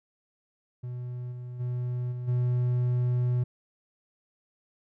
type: tone with level steps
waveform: triangle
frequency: 123.47 Hz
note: B2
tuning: in tune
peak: -31 / -34 / -26 / -30 / -21 dBFS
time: 0.83-3.44 s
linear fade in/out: 10 ms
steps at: 1.31 / 1.59 / 2.11 / 2.27 s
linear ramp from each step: 20 ms
effects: none